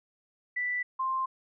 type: tone pair in turn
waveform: sine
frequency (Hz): 1975.5 / 1051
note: B6 / C6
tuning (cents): 0 / +7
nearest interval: major seventh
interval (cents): 1093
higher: first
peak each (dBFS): -28 / -27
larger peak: second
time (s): 0.56-0.83 / 0.99-1.26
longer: neither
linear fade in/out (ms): 10
effects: none